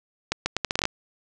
accelerating click train, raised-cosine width 0.2 ms, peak -6 dBFS, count 10, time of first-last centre 0.32-0.854 s, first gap 140 ms, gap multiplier 0.76, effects resampled to 22050 Hz + 8-bit

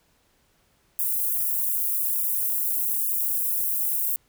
white high-pass noise, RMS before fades -25 dBFS, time 0.99-4.16 s, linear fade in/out 0 ms, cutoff 11000 Hz, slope 24 dB/octave, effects pink hiss -65 dBFS RMS until 4.28 s

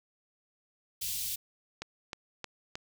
white band-stop noise, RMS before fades -35 dBFS, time 1.01-1.36 s, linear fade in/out 10 ms, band 130 to 2900 Hz, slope 24 dB/octave
click train, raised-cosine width 0.2 ms, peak -20 dBFS, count 4, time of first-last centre 1.82-2.755 s, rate 3.21 Hz
effects none

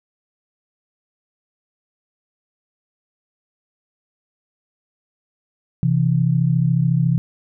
sine tone pair together, 130.81 / 164.81 Hz, C3 / E3, 0 / 0 cents, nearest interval major third, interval 400 cents, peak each -17 dBFS, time 5.83-7.18 s, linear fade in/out 0 ms, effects none

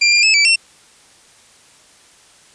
25% pulse tone with pitch steps, 2381 / 2395 / 2602 / 2313 / 2710 Hz, D7 / D7 / E7 / D7 / E7, +23 / +33 / -23 / -27 / +47 cents, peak -6 dBFS, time 0.01-0.56 s, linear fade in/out 10 ms, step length 110 ms, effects white hiss -48 dBFS RMS until 2.54 s + resampled to 22050 Hz

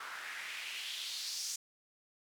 white noise with band-pass filter sweep, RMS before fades -42 dBFS, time 0-1.56 s, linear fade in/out 5 ms, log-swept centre 1300 to 6100 Hz, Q 2.7, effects none

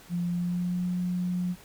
sine tone with pitch glide, 174.4 to 179.3 Hz, F3 to F3, -2 to +46 cents, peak -26 dBFS, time 0.09-1.56 s, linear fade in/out 50 ms, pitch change +48 cents, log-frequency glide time 0.29-0.82 s, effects pink hiss -52 dBFS RMS until 1.64 s

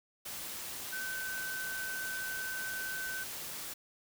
sine tone in noise, 1528 Hz, G6, 45 cents flat, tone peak -37 dBFS, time 0.92-3.24 s, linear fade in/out 10 ms, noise white, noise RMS -42 dBFS, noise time 0.25-3.74 s, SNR +2 dB, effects none

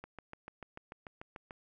click train, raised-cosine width 0.5 ms, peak -30 dBFS, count 11, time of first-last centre 0.04-1.508 s, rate 6.81 Hz, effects none

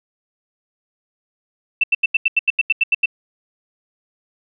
sine tone bursts, 2670 Hz, E7, 22 cents sharp, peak -11 dBFS, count 12, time 1.81-3.058 s, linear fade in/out 5 ms, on 27 ms, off 84 ms, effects none

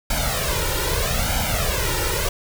pink noise with flanger, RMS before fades -22 dBFS, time 0.1-2.29 s, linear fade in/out 5 ms, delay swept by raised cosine 1.3 to 2.17 ms, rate 0.79 Hz, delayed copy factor +0.9, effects none

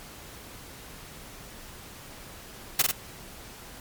white noise with echo, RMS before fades -20 dBFS, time 2.79-2.82 s, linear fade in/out 5 ms, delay 47 ms, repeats 2, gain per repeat -3 dB, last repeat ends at 2.914 s, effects pink hiss -45 dBFS RMS until 3.8 s + MP3 96 kbps

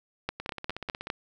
two click trains, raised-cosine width 0.3 ms, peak -20 / -13 dBFS, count 12 / 5, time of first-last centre 0.4-1.071 / 0.29-1.101 s, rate 16.4 / 4.93 Hz, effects none

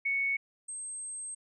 sine tone pair in turn, 2217 / 8370 Hz, C#7 / C9, 0 / 0 cents, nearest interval octave + major seventh, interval 2300 cents, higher second, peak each -27 / -37 dBFS, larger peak first, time 0.05-0.37 / 0.68-1.35 s, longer second, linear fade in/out 10 ms, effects none

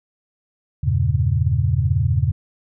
sine chord, E diminished seventh, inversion none, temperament equal, 82.41 / 98 / 116.54 / 138.59 Hz, E2 / G2 / Bb2 / Db3, 0 / 0 / 0 / 0 cents, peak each -21 dBFS, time 0.83-2.32 s, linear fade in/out 10 ms, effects none

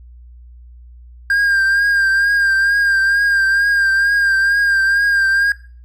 triangle tone with vibrato, 1602 Hz, G6, 37 cents sharp, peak -10 dBFS, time 1.3-5.52 s, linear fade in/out 2 ms, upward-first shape triangle, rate 2.2 Hz, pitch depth 41 cents each way, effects noise-tail reverb RT60 0.4 s tail -18 dB re dry + added 60 Hz sine -37 dBFS peak until 5.84 s

